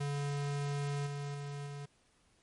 square tone with level steps, 142.9 Hz, D3, 47 cents flat, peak -34 / -38 / -40 / -42 dBFS, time 0-1.86 s, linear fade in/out 10 ms, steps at 1.06 / 1.34 / 1.66 s, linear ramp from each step 10 ms, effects pink hiss -70 dBFS RMS until 2.42 s + MP3 48 kbps

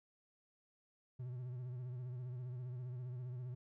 triangle tone with vibrato, 124.8 Hz, B2, 19 cents sharp, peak -40 dBFS, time 1.19-3.55 s, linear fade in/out 10 ms, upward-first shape sine, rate 15 Hz, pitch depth 60 cents each way, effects none

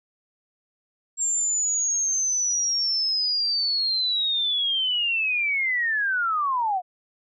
sine linear sweep, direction down, 7459 to 698.5 Hz, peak -21 dBFS, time 1.17-6.82 s, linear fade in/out 50 ms, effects none

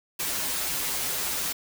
white noise with comb filter, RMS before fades -29 dBFS, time 0.19-1.53 s, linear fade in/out 10 ms, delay 8.9 ms, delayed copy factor -1, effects none

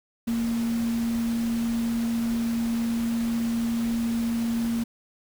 sine tone in noise, 231.6 Hz, A#3, 11 cents flat, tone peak -23 dBFS, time 0.27-4.84 s, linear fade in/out 10 ms, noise pink, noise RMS -39 dBFS, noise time 0.27-4.84 s, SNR +13 dB, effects none

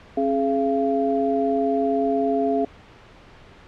sine tone cluster, 269.9 / 421 / 684 Hz, C#4 / G#4 / F5, -46 / +24 / -36 cents, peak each -23 dBFS, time 0.17-2.65 s, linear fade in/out 5 ms, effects pink hiss -47 dBFS RMS until 3.67 s + low-pass 3000 Hz 12 dB/octave

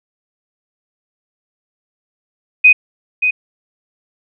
sine tone with echo, 2500 Hz, D#7, 8 cents sharp, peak -3 dBFS, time 2.64-2.73 s, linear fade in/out 10 ms, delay 580 ms, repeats 1, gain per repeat -8 dB, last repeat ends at 3.31 s, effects none

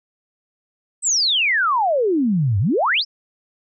sine exponential two-way sweep, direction down then up, 8372 to 92.5 to 5650 Hz, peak -15 dBFS, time 1.02-3.05 s, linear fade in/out 50 ms, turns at 2.59 s, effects none

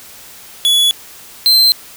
45% pulse tone pair in turn, 3400 / 4115 Hz, G#7 / C8, +40 / -30 cents, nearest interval minor third, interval 330 cents, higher second, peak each -9 / -6 dBFS, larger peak second, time 0.65-0.91 / 1.46-1.72 s, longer neither, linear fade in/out 0 ms, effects white hiss -37 dBFS RMS until 1.96 s

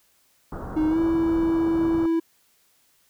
pink low-pass noise, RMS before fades -34 dBFS, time 0.52-2.06 s, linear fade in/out 2 ms, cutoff 1400 Hz, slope 48 dB/octave
triangle tone with pitch glide, 311.1 to 329.4 Hz, D#4 to E4, 0 to -1 cents, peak -17 dBFS, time 0.76-2.2 s, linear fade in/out 10 ms, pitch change +99 cents, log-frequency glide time 0.88-0.99 s
effects white hiss -63 dBFS RMS until 3.09 s

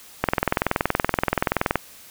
click train, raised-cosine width 0.5 ms, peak -3 dBFS, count 33, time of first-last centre 0.24-1.757 s, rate 21.1 Hz, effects white hiss -46 dBFS RMS until 2.1 s

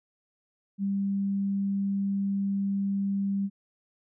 sine tone, 197.7 Hz, G3, 15 cents sharp, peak -25 dBFS, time 0.78-3.5 s, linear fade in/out 50 ms, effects none

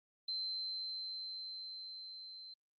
sine tone with level ramp, 4096 Hz, C8, 38 cents flat, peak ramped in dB -36 to -49 dBFS, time 0.28-2.54 s, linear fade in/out 5 ms, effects Opus 48 kbps

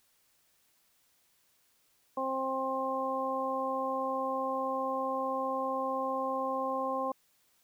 harmonic tone, 264.6 Hz, C4, 20 cents sharp, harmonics 1 / 2 / 3 / 4, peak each -39 / -34 / -37 / -34 dBFS, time 2.17-7.12 s, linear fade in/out 5 ms, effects white hiss -70 dBFS RMS until 7.63 s

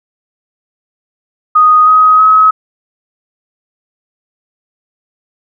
sine tone with pitch steps, 1243 / 1260.4 / 1277.9 Hz, D#6 / D#6 / D#6, -2 / +22 / +46 cents, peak -3 dBFS, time 1.55-2.51 s, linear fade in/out 10 ms, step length 320 ms, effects none

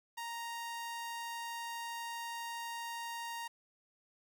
sawtooth tone, 932.3 Hz, A#5, in tune, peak -36 dBFS, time 0.17-3.48 s, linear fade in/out 10 ms, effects 11-bit

